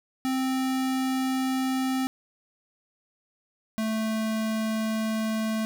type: tone pair in turn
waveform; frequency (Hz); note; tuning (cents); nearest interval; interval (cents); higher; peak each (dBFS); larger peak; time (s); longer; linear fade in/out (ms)
square; 261.6 / 219.9; C4 / A3; 0 / -1; minor third; 301; first; -25 / -26; first; 0.25-2.07 / 3.78-5.65; second; 0
effects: none